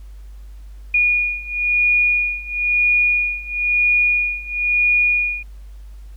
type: beating tone pair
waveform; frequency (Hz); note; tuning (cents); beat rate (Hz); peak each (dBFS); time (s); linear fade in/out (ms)
sine; 2444 / 2445; D#7 / D#7; -32 / -31; 1; -17 / -19; 0.94-5.43; 5
effects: added 50 Hz sine -34 dBFS peak until 6.16 s + pink hiss -57 dBFS RMS until 6.16 s